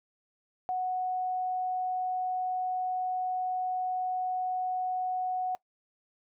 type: tone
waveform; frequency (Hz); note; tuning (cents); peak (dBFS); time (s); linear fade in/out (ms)
sine; 738; F#5; -5; -28; 0.69-5.55; 0
effects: noise-tail reverb RT60 0.1 s tail -21 dB re dry